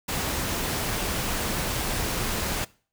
pink noise, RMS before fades -28 dBFS, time 0.08-2.65 s, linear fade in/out 10 ms, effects noise-tail reverb RT60 0.4 s tail -21 dB re dry

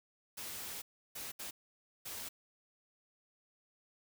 white noise bursts at uneven times, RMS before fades -44 dBFS, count 4, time 0.37-0.82 / 1.15-1.32 / 1.39-1.51 / 2.05-2.29 s, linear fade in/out 10 ms, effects none

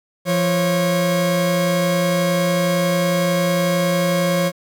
40% pulse tone pair together, 172.33 / 548 Hz, F3 / C#5, -23 / -20 cents, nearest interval octave + minor sixth, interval 2003 cents, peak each -18 dBFS, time 0.25-4.52 s, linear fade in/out 50 ms, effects 8-bit

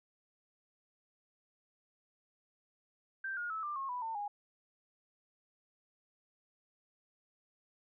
sine tone with pitch steps, 1568 / 1429.6 / 1303.4 / 1188.3 / 1083.4 / 987.8 / 900.6 / 821.1 Hz, G6 / F6 / E6 / D6 / C#6 / B5 / A5 / G#5, 0 / +40 / -20 / +20 / -40 / 0 / +40 / -20 cents, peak -36 dBFS, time 3.24-4.28 s, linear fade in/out 5 ms, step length 130 ms, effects none

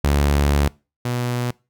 sawtooth tone pair in turn, 71.7 / 122.23 Hz, D2 / B2, -41 / -17 cents, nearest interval major sixth, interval 924 cents, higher second, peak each -11 / -17 dBFS, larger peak first, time 0.04-0.68 / 1.05-1.51 s, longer first, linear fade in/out 5 ms, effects noise-tail reverb RT60 0.3 s tail -24 dB re dry

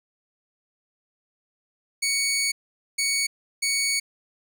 15% pulse tone bursts at uneven times, 2235 Hz, C#7, 14 cents sharp, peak -15 dBFS, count 3, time 2.02-2.52 / 2.98-3.27 / 3.62-4 s, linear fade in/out 10 ms, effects none

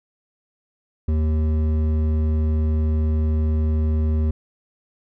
sine tone with hard clipping, 77.78 Hz, D#2, in tune, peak -19 dBFS, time 1.08-4.31 s, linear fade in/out 5 ms, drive 10 dB, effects none

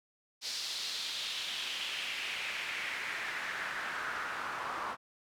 pink noise with band-pass filter sweep, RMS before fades -38 dBFS, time 0.41-4.97 s, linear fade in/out 50 ms, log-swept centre 4700 to 1100 Hz, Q 2.6, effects none

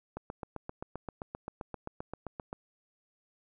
click train, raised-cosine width 1 ms, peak -24 dBFS, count 19, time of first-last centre 0.17-2.529 s, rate 7.63 Hz, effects none

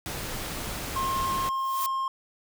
pink noise, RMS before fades -34 dBFS, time 0.06-1.49 s, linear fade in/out 0 ms
triangle tone, 1066 Hz, C6, 32 cents sharp, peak -24 dBFS, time 0.96-2.08 s, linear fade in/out 2 ms
blue noise with exponential growth, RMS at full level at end -30 dBFS, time 1.43-1.86 s, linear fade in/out 0 ms, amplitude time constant 93 ms
effects none

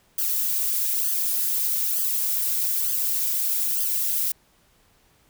violet noise with flanger, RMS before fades -24 dBFS, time 0.18-4.32 s, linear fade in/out 5 ms, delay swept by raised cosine 0.63 to 4.03 ms, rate 1.1 Hz, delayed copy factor +0.75, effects pink hiss -61 dBFS RMS until 5.29 s

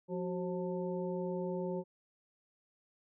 harmonic tone with a mistuned harmonic, 178.2 Hz, F3, 35 cents sharp, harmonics 1 / 2 / 3 / 5, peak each -38 / -38 / -40 / -47 dBFS, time 0.08-1.84 s, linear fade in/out 50 ms, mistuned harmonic 2, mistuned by +75 cents, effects none

